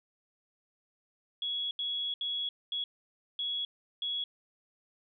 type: tone bursts at uneven times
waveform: sine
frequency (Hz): 3351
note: G#7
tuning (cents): +15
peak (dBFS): -31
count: 6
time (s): 1.42-1.71 / 1.79-2.14 / 2.21-2.49 / 2.72-2.84 / 3.39-3.65 / 4.02-4.24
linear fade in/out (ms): 2
effects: none